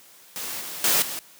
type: noise with level steps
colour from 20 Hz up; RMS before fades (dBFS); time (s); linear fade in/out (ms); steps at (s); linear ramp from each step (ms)
white; -32 / -35 / -20 / -32; 0.36-1.19; 0; 0.61 / 0.84 / 1.02; 2
effects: white hiss -51 dBFS RMS until 1.39 s + high-pass 150 Hz 12 dB/octave